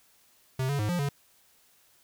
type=tone with pitch steps; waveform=square; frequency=130.8 / 141.8 / 105.5 / 176.2 / 141.8 Hz; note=C3 / C#3 / G#2 / F3 / C#3; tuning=0 / +40 / +28 / +16 / +40 cents; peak=-27 dBFS; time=0.59-1.09 s; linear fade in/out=5 ms; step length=100 ms; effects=white hiss -63 dBFS RMS until 2.03 s